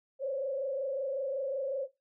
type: tone with frequency modulation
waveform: sine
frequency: 543 Hz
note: C#5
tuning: 36 cents flat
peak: -30 dBFS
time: 0.19-1.88 s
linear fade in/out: 50 ms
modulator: 25.4 Hz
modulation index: 1
effects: noise-tail reverb RT60 0.2 s tail -18 dB re dry